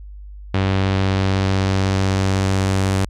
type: tone with low-pass filter sweep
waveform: sawtooth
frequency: 96 Hz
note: G2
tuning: 36 cents flat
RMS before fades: -18 dBFS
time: 0.54-3.05 s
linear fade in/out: 5 ms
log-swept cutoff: 3400 to 9200 Hz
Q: 1.2
effects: added 50 Hz sine -33 dBFS peak until 3.09 s